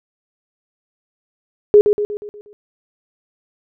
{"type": "tone with echo", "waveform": "sine", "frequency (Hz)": 415.3, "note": "G#4", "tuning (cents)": 0, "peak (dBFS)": -4, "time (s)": [1.74, 1.81], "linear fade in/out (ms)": 0, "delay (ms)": 120, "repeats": 6, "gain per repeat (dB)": -6, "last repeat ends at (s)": 2.53, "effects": []}